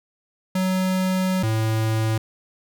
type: tone pair in turn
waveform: square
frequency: 186.5 / 110.65 Hz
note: F#3 / A2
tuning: +14 / +10 cents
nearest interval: major sixth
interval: 904 cents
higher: first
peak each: -20 dBFS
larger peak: neither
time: 0.55-1.43 / 1.43-2.18 s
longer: first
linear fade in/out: 5 ms
effects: none